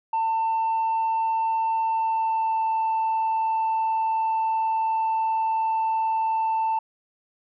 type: tone with pitch glide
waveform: sine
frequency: 896 to 889.3 Hz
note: A5 to A5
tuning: +31 to +18 cents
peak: -19 dBFS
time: 0.13-6.79 s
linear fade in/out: 5 ms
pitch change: -13 cents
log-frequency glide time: 1.83-2.64 s
effects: tanh soft clip ceiling -19 dBFS